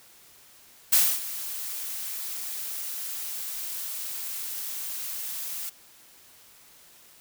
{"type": "noise with ADSR envelope", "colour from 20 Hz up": "blue", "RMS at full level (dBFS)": -18, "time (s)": [0.92, 5.7], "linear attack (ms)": 11, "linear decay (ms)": 260, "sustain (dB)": -16, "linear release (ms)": 13, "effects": ["white hiss -54 dBFS RMS until 7.2 s"]}